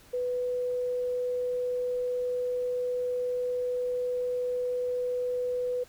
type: tone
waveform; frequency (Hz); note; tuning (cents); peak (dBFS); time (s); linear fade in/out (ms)
sine; 495.9; B4; +7; -27; 0.13-5.84; 10
effects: pink hiss -56 dBFS RMS until 5.88 s